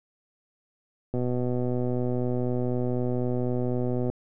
click train, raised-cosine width 2 ms, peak -16 dBFS, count 368, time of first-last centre 1.14-4.1 s, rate 124 Hz, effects none

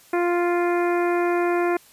harmonic tone, 349.2 Hz, F4, in tune, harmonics 1 / 2 / 3 / 4 / 5 / 6 / 7, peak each -20 / -26 / -30 / -32 / -34 / -36 / -37 dBFS, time 0.13-1.77 s, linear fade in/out 5 ms, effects white hiss -52 dBFS RMS until 1.92 s + resampled to 32000 Hz

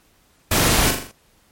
pink noise with echo, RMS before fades -18 dBFS, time 0.51-0.91 s, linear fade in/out 5 ms, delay 41 ms, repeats 5, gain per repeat -5 dB, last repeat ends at 1.115 s, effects pink hiss -58 dBFS RMS until 1.51 s + MP3 64 kbps

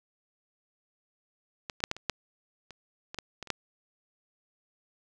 clicks, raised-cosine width 0.2 ms, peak -18 / -24 / -6 / -12 / -26 / -10 / -28 / -22 / -17 / -21 / -30 / -11 dBFS, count 12, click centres 1.698 / 1.804 / 1.839 / 1.914 / 1.966 / 2.097 / 2.707 / 3.145 / 3.187 / 3.427 / 3.473 / 3.503 s, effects none

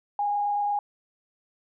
sine tone with frequency modulation, 820 Hz, G#5, 22 cents flat, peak -23 dBFS, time 0.19-0.79 s, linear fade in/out 2 ms, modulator 28.7 Hz, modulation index 0.38, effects none

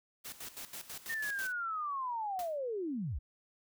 white noise with tremolo, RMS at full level -44 dBFS, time 0.24-1.53 s, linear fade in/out 20 ms, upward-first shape square, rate 6.1 Hz, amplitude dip 75%
sine linear sweep, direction down, 1840 to 46.25 Hz, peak -34 dBFS, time 1.09-3.19 s, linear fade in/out 10 ms
white noise with exponential decay, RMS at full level -44 dBFS, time 2.39-2.59 s, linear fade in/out 1 ms, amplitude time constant 43 ms
effects none

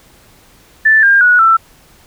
sine tone with pitch steps, 1760 / 1604.6 / 1463 / 1333.8 Hz, A6 / G6 / F#6 / E6, 0 / +40 / -20 / +20 cents, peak -5 dBFS, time 0.85-1.57 s, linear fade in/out 10 ms, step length 180 ms, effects pink hiss -46 dBFS RMS until 2.06 s

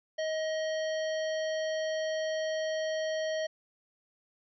harmonic tone, 630 Hz, D#5, 21 cents sharp, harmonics 1 / 3 / 5 / 7 / 9, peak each -30 / -40 / -44 / -47 / -49 dBFS, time 0.18-3.47 s, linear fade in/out 10 ms, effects none

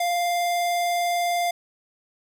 square tone with vibrato, 698.5 Hz, F5, in tune, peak -22 dBFS, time 0-1.51 s, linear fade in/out 5 ms, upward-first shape sine, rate 20 Hz, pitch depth 13 cents each way, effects none

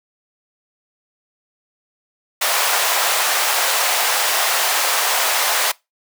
pink high-pass noise, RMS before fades -18 dBFS, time 2.41-5.72 s, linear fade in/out 10 ms, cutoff 630 Hz, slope 24 dB/octave, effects noise-tail reverb RT60 0.2 s tail -22 dB re dry

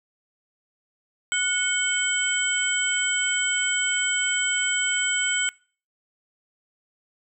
sine tone cluster, 1465 / 2202 / 3099 / 7820 Hz, F#6 / C#7 / G7 / B8, -18 / -12 / -21 / -18 cents, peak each -27 dBFS, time 1.32-5.49 s, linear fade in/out 0 ms, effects noise-tail reverb RT60 0.4 s tail -23 dB re dry

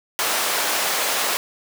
pink high-pass noise, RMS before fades -22 dBFS, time 0.19-1.37 s, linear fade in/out 0 ms, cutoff 630 Hz, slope 12 dB/octave, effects none

